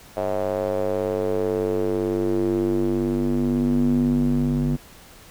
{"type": "tone with band-pass filter sweep", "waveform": "square", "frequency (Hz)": 49, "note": "G1", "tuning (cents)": 0, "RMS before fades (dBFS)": -22, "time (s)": [0.16, 4.77], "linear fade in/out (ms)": 20, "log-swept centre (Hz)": [620, 200], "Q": 4.3, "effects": ["pink hiss -47 dBFS RMS until 5.3 s"]}